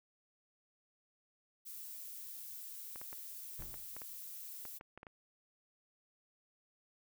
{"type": "noise", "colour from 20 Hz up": "violet", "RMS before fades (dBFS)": -48, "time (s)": [1.65, 4.79], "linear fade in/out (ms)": 20}
{"type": "clicks", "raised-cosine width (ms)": 0.5, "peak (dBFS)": -35, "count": 12, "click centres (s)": [2.959, 3.015, 3.129, 3.623, 3.742, 3.966, 4.018, 4.653, 4.811, 4.976, 5.031, 5.068]}
{"type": "noise with exponential decay", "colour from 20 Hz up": "brown", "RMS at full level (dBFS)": -46, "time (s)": [3.59, 4.02], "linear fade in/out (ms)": 1, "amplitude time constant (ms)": 93}
{"effects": []}